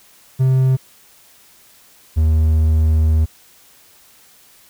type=tone pair in turn; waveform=triangle; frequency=130.9 / 78.72 Hz; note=C3 / D#2; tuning=+1 / +21 cents; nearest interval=major sixth; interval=880 cents; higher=first; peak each=-9 dBFS; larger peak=neither; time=0.39-0.77 / 2.16-3.26 s; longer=second; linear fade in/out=20 ms; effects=white hiss -49 dBFS RMS until 4.69 s